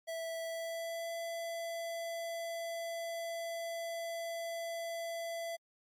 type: tone with pitch glide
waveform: square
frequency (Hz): 658 to 670.3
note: E5 to E5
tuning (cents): -3 to +29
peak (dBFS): -38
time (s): 0.07-5.57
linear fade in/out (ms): 20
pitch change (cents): +32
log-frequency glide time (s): 0.45-1.12
effects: MP3 64 kbps